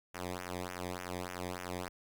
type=tone with flanger; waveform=sawtooth; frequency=90 Hz; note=F#2; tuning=47 cents flat; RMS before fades=-41 dBFS; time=0.14-1.89 s; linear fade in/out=10 ms; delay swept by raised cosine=0.23 to 0.73 ms; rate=3.4 Hz; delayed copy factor=-1; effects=none